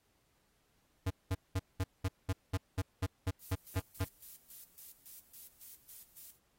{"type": "tone bursts", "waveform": "square", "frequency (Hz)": 94, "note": "F#2", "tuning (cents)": 28, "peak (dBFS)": -31, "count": 13, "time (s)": [1.06, 4.045], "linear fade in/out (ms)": 10, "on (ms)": 45, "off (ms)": 200}
{"type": "noise with tremolo", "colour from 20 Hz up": "violet", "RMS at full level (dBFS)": -50, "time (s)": [3.39, 6.4], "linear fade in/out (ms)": 50, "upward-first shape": "square", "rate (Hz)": 3.6, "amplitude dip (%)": 80}
{"effects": ["pink hiss -75 dBFS RMS until 6.58 s", "AAC 48 kbps"]}